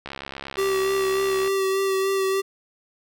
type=click train; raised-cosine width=0.3 ms; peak=-17 dBFS; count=98; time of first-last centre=0.06-1.476 s; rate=68.5 Hz
type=tone with vibrato; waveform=square; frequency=386.6 Hz; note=G4; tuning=24 cents flat; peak=-21 dBFS; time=0.57-2.42 s; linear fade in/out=20 ms; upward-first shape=sine; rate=3.4 Hz; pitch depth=18 cents each way
effects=none